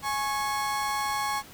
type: tone pair together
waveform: 35% pulse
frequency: 836 / 1097.4 Hz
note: G#5 / C#6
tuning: +11 / -18 cents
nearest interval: perfect fourth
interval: 471 cents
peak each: -28 dBFS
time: 0.02-1.43 s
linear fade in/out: 50 ms
effects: pink hiss -48 dBFS RMS until 1.53 s